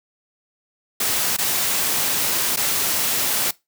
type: noise with dropouts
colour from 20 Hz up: white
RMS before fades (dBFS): -21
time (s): 1-3.51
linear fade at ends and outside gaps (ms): 5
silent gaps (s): 1.367-1.385 / 2.562-2.571
effects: noise-tail reverb RT60 0.2 s tail -21 dB re dry + high-pass 100 Hz 12 dB/octave